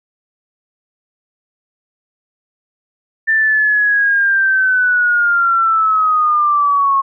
sine linear sweep, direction down, 1786 to 1085 Hz, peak -10 dBFS, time 3.27-7.02 s, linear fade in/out 20 ms, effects none

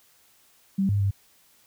sine tone with pitch steps, 194.4 / 101.2 / 98.9 Hz, G3 / G#2 / G2, -14 / -44 / +16 cents, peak -20 dBFS, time 0.78-1.11 s, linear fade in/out 10 ms, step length 110 ms, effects white hiss -60 dBFS RMS until 1.66 s

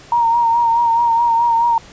sine tone with vibrato, 932.3 Hz, A#5, in tune, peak -11 dBFS, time 0.12-1.78 s, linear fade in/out 2 ms, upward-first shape sine, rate 4.7 Hz, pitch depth 36 cents each way, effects pink hiss -41 dBFS RMS until 1.92 s + resampled to 16000 Hz

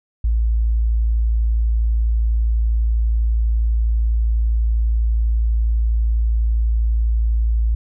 sine tone, 56.1 Hz, A1, 34 cents sharp, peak -14 dBFS, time 0.24-7.75 s, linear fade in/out 5 ms, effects none

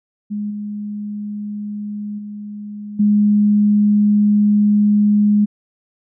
sine tone with level steps, 207.7 Hz, G#3, in tune, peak -20 / -23 / -27 / -10 dBFS, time 0.3-5.46 s, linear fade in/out 20 ms, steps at 0.5 / 2.18 / 2.99 s, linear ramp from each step 10 ms, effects none

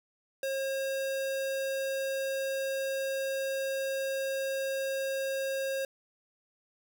square tone, 539 Hz, C#5, 49 cents flat, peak -31 dBFS, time 0.43-5.85 s, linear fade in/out 2 ms, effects none

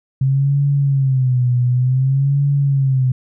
sine tone with vibrato, 132.2 Hz, C3, 18 cents sharp, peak -12 dBFS, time 0.21-3.12 s, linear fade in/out 5 ms, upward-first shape sine, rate 0.55 Hz, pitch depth 120 cents each way, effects none

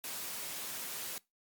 white high-pass noise, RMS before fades -41 dBFS, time 0.04-1.18 s, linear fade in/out 0 ms, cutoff 130 Hz, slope 12 dB/octave, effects noise-tail reverb RT60 0.2 s tail -22 dB re dry + Opus 48 kbps

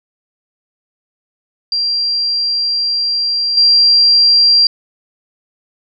sine tone with level steps, 4743 Hz, D8, 16 cents sharp, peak -13 / -6 dBFS, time 1.72-4.67 s, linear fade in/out 2 ms, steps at 3.57 s, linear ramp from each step 5 ms, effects none

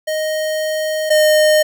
square tone pair in turn, 622.3 / 613.7 Hz, D#5 / D#5, 0 / -24 cents, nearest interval unison, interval 24 cents, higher first, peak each -18 / -10 dBFS, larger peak second, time 0.07-1.1 / 1.1-1.63 s, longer first, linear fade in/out 10 ms, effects none

